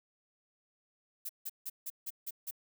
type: noise bursts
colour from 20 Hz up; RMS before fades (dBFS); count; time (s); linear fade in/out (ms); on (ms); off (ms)
violet; -39; 7; 1.25-2.511; 10; 43; 160
effects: none